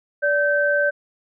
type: tone pair together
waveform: sine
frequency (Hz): 580 / 1548.4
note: D5 / G6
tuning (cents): -22 / -22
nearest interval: octave + perfect fourth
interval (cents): 1700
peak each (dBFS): -19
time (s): 0.22-0.91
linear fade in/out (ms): 20
effects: none